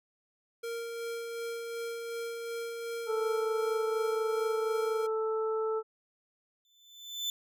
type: tone with tremolo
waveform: square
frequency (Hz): 464.2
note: A#4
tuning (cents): -7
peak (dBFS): -35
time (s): 0.63-5.07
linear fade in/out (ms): 10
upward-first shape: sine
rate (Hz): 2.7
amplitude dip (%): 30
type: harmonic tone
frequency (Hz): 440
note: A4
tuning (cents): 0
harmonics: 1 / 2 / 3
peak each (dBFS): -29 / -42 / -38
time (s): 3.06-5.83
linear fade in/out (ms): 50
type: tone with exponential growth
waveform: 35% pulse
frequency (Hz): 3520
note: A7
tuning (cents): 0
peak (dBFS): -27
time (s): 6.65-7.3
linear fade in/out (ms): 1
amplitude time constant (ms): 140
effects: none